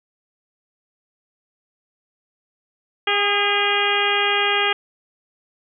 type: harmonic tone with a mistuned harmonic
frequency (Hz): 406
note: G#4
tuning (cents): -39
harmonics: 1 / 2 / 3 / 4 / 5 / 6 / 7 / 8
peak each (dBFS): -25 / -25 / -25 / -25 / -25 / -25 / -25 / -25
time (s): 3.07-4.73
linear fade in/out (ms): 5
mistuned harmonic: 3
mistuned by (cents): +29
effects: none